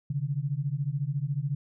sine beating tone pair, 134.7 / 148.7 Hz, C#3 / D3, -49 / +22 cents, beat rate 14 Hz, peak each -30 dBFS, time 0.1-1.55 s, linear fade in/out 5 ms, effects none

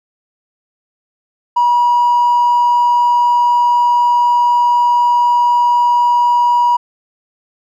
sine tone with hard clipping, 964 Hz, B5, 42 cents flat, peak -9 dBFS, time 1.56-6.77 s, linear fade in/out 10 ms, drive 1 dB, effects none

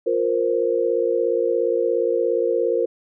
sine chord, F suspended fourth, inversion none, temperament equal with one note detuned, 352.3 / 466.2 / 523.3 Hz, F4 / Bb4 / C5, +15 / 0 / 0 cents, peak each -24 / -20 / -23 dBFS, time 0.06-2.86 s, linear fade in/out 10 ms, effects none

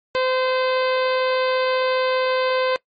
harmonic tone, 515 Hz, C5, 28 cents flat, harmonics 1 / 2 / 3 / 4 / 5 / 6 / 7 / 8 / 9, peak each -19 / -25 / -29 / -31 / -33 / -35 / -36 / -37 / -38 dBFS, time 0.15-2.76 s, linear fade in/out 0 ms, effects noise-tail reverb RT60 0.1 s tail -21 dB re dry + MP3 32 kbps

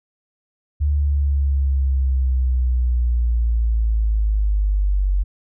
sine linear sweep, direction down, 73.42 to 46.75 Hz, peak -15 dBFS, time 0.8-5.24 s, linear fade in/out 20 ms, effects none

